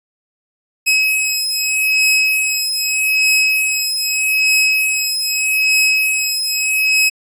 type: beating tone pair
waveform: sawtooth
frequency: 2556 / 2556.81 Hz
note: D#7 / D#7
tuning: +46 / +47 cents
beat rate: 0.81 Hz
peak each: -13 / -13 dBFS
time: 0.86-7.1 s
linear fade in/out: 20 ms
effects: resampled to 32000 Hz